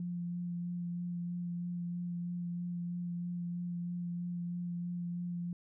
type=tone with vibrato; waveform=sine; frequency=174.61 Hz; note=F3; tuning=in tune; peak=-35 dBFS; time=0-5.53 s; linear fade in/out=2 ms; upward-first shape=sine; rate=3.1 Hz; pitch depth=13 cents each way; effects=none